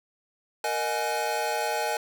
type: tone cluster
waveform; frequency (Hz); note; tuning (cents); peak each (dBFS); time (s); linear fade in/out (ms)
square; 464.9 / 617 / 726 / 838 / 1507; A#4 / D#5 / F#5 / G#5 / F#6; -5 / -15 / -33 / +15 / +31; -34 / -33 / -36 / -30 / -37; 0.64-1.97; 2
effects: none